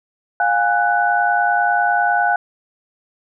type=tone cluster; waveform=sine; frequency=708 / 818 / 1489 Hz; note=F5 / G#5 / F#6; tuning=+23 / -26 / +11 cents; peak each=-18 dBFS; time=0.4-2.36 s; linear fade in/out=2 ms; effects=none